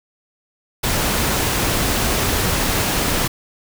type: noise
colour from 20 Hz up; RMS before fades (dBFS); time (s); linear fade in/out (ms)
pink; -19; 0.83-3.28; 10
effects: none